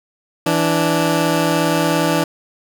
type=tone pair together; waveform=15% pulse; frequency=164.81 / 292.4 Hz; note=E3 / D4; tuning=0 / -7 cents; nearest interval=minor seventh; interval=993 cents; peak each=-11 dBFS; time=0.46-2.24 s; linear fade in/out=5 ms; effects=none